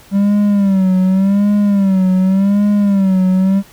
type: tone with vibrato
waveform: triangle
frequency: 195.5 Hz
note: G3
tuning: 4 cents flat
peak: -7 dBFS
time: 0.11-3.63 s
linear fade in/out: 50 ms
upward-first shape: sine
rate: 0.87 Hz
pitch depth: 92 cents each way
effects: pink hiss -43 dBFS RMS until 3.72 s